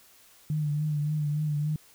sine tone with vibrato, 150 Hz, D3, 37 cents sharp, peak -25 dBFS, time 0.5-1.76 s, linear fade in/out 2 ms, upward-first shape triangle, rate 3.5 Hz, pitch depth 48 cents each way, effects white hiss -57 dBFS RMS until 1.94 s

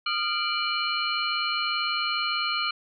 sine tone cluster, 1225 / 1383 / 2352 / 2956 / 4197 Hz, D#6 / F6 / D7 / F#7 / C8, -27 / -17 / +2 / -2 / +5 cents, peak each -31 dBFS, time 0.06-2.71 s, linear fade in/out 5 ms, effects none

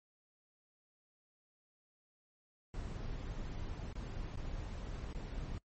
brown noise with dropouts, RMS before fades -42 dBFS, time 2.74-5.58 s, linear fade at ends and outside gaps 1 ms, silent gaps 3.928-3.954 / 4.357-4.372 / 5.13-5.147 s, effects noise-tail reverb RT60 0.1 s tail -22 dB re dry + MP3 32 kbps

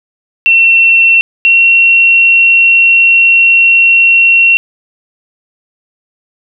sine tone pair in turn, 2708 / 2728 Hz, E7 / F7, +46 / -41 cents, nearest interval unison, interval 13 cents, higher second, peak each -3 dBFS, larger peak neither, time 0.46-1.21 / 1.45-4.57 s, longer second, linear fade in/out 0 ms, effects none

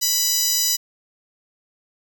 10% pulse tone with high-pass filter, 987.8 Hz, B5, in tune, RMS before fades -20 dBFS, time 0.01-0.77 s, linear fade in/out 20 ms, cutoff 6300 Hz, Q 1.2, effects none

